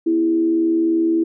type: tone with frequency modulation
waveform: sine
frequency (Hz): 329.6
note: E4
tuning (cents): 0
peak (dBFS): -14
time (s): 0.06-1.24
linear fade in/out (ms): 10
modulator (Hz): 76.9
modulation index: 0.38
effects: none